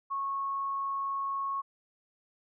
sine tone, 1099 Hz, C#6, 15 cents flat, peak -30 dBFS, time 0.1-1.62 s, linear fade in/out 20 ms, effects none

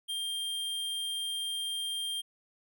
square tone, 3192 Hz, G7, 31 cents sharp, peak -33 dBFS, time 0.08-2.22 s, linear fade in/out 20 ms, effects none

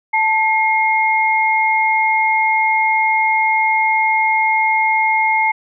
sine tone pair together, 880 / 2141 Hz, A5 / C7, 0 / +39 cents, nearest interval octave + minor third, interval 1539 cents, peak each -15 dBFS, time 0.13-5.52 s, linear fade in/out 10 ms, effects none

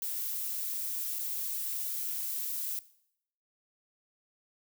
violet noise with dropouts, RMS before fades -35 dBFS, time 0.02-2.79 s, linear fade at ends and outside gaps 1 ms, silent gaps 1.188-1.192 s, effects noise-tail reverb RT60 0.7 s tail -18 dB re dry

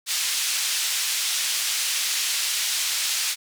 pink band-pass noise, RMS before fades -25 dBFS, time 0.06-3.36 s, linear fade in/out 50 ms, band 3100 to 10000 Hz, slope 12 dB/octave, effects none

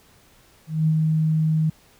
sine tone with ADSR envelope, 157.4 Hz, D#3, 20 cents sharp, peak -15 dBFS, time 0.67-1.7 s, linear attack 200 ms, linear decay 64 ms, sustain -2 dB, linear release 7 ms, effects pink hiss -55 dBFS RMS until 1.99 s

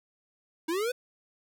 square linear sweep, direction up, 310 to 512 Hz, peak -28 dBFS, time 0.68-0.92 s, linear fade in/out 10 ms, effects none

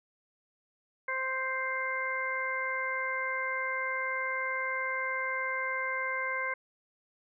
harmonic tone, 523.3 Hz, C5, in tune, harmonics 1 / 2 / 3 / 4, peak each -39 / -36 / -35 / -34 dBFS, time 1.08-6.54 s, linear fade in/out 5 ms, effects none

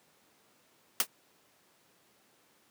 white noise with exponential decay, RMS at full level -21 dBFS, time 1-1.07 s, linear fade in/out 2 ms, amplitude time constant 15 ms, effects pink hiss -66 dBFS RMS until 2.7 s + high-pass 200 Hz 12 dB/octave

